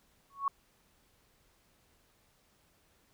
sine tone with exponential growth, 1108.7 Hz, C#6, in tune, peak -24 dBFS, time 0.3-0.48 s, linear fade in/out 2 ms, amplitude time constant 37 ms, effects pink hiss -69 dBFS RMS until 3.13 s

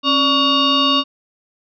sine tone with frequency modulation, 1981 Hz, B6, 5 cents sharp, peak -12 dBFS, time 0.03-1.04 s, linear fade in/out 50 ms, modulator 855 Hz, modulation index 2.4, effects none

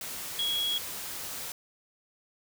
sine tone in noise, 3322 Hz, G#7, in tune, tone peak -27 dBFS, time 0.39-0.78 s, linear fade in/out 2 ms, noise white, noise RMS -38 dBFS, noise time 0.01-1.52 s, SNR +8 dB, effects none

